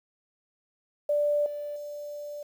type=tone with level steps; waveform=sine; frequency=587.3 Hz; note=D5; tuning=in tune; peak=-22 / -32 / -35 dBFS; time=1.09-2.43 s; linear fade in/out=5 ms; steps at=1.46 / 1.76 s; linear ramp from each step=2 ms; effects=9-bit